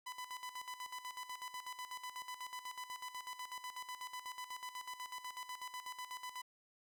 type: tone with tremolo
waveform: sawtooth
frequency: 1000 Hz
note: B5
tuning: 21 cents sharp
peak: -39 dBFS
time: 0.06-6.42 s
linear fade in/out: 10 ms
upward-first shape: square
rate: 8.1 Hz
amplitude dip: 70%
effects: none